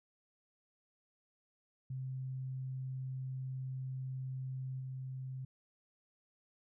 sine tone with level steps, 130.81 Hz, C3, in tune, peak -38 / -40 dBFS, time 1.9-5.45 s, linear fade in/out 5 ms, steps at 4.79 s, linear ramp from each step 20 ms, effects none

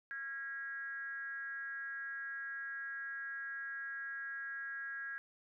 sine tone with frequency modulation, 1642 Hz, G#6, 20 cents flat, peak -40 dBFS, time 0.11-5.18 s, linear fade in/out 0 ms, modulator 272 Hz, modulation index 0.55, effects none

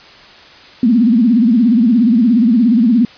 sine tone with vibrato, 233.1 Hz, A#3, in tune, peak -7 dBFS, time 0.83-3.05 s, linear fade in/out 2 ms, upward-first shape sine, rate 17 Hz, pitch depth 170 cents each way, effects white hiss -39 dBFS RMS until 3.17 s + resampled to 11025 Hz

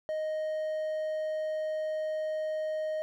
triangle tone, 622.3 Hz, D#5, in tune, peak -28 dBFS, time 0.09-3.02 s, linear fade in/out 0 ms, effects none

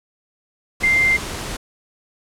sine tone in noise, 2093 Hz, C7, in tune, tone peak -13 dBFS, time 0.83-1.17 s, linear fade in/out 10 ms, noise pink, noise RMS -28 dBFS, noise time 0.8-1.57 s, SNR +12 dB, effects low-pass 10000 Hz 12 dB/octave

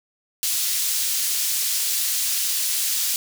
pink high-pass noise, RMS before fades -23 dBFS, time 0.43-3.16 s, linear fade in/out 0 ms, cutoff 4800 Hz, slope 12 dB/octave, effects none

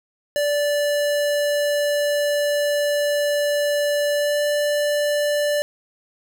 square tone with pitch glide, 583 to 587.1 Hz, D5 to D5, -13 to -1 cents, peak -19 dBFS, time 0.36-5.62 s, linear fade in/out 0 ms, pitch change +12 cents, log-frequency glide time 4.15-4.42 s, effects none

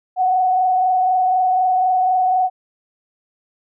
sine tone with frequency modulation, 742 Hz, F#5, 5 cents sharp, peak -13 dBFS, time 0.16-2.5 s, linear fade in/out 50 ms, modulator 24 Hz, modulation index 0.65, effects none

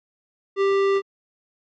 sine tone with tanh clipping, 393.4 Hz, G4, 6 cents sharp, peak -19 dBFS, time 0.56-1.02 s, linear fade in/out 50 ms, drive 16 dB, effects AAC 64 kbps

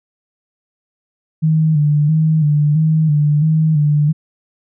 sine tone with vibrato, 152.9 Hz, D#3, 30 cents flat, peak -10 dBFS, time 1.42-4.13 s, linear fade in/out 20 ms, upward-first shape square, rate 1.5 Hz, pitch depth 54 cents each way, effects none

